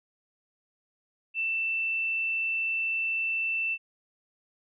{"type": "tone", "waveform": "sine", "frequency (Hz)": 2668, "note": "E7", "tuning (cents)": 20, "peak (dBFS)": -26, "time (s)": [1.34, 3.78], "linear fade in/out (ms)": 50, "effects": []}